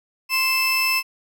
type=tone pair together; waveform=30% pulse; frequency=1046.5 / 2637 Hz; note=C6 / E7; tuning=0 / 0 cents; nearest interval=octave + major third; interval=1600 cents; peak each=-23 / -16 dBFS; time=0.29-1.03 s; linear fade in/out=50 ms; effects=none